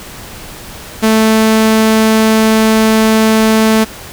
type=tone; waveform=sawtooth; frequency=220 Hz; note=A3; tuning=in tune; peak=-3 dBFS; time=1.02-3.85 s; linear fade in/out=20 ms; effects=pink hiss -30 dBFS RMS until 4.12 s